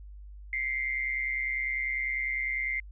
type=tone with amplitude modulation; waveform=sine; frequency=2093 Hz; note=C7; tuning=in tune; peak=-25 dBFS; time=0.53-2.8 s; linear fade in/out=2 ms; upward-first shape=sine; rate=130 Hz; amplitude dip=70%; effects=added 50 Hz sine -43 dBFS peak until 2.91 s